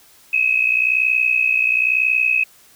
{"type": "tone pair together", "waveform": "sine", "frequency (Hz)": [2527, 2588], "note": ["D#7", "E7"], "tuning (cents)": [26, -32], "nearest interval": "unison", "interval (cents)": 42, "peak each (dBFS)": -17, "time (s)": [0.33, 2.44], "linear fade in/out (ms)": 5, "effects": ["white hiss -50 dBFS RMS until 2.75 s"]}